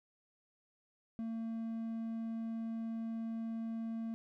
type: tone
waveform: triangle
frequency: 226.4 Hz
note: A3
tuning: 50 cents sharp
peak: -35 dBFS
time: 1.19-4.14 s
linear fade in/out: 0 ms
effects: none